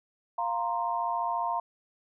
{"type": "chord", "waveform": "sine", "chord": "F suspended fourth", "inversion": "none", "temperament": "equal", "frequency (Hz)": [698.5, 932.3, 1046.5], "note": ["F5", "Bb5", "C6"], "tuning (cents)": [0, 0, 0], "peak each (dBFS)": [-32, -30, -33], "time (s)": [0.38, 1.6], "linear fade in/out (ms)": 5, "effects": []}